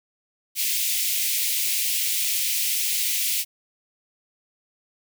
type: high-pass noise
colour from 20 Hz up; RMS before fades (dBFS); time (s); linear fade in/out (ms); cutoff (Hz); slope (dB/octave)
white; -24; 0.55-3.45; 50; 2100; 48
effects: none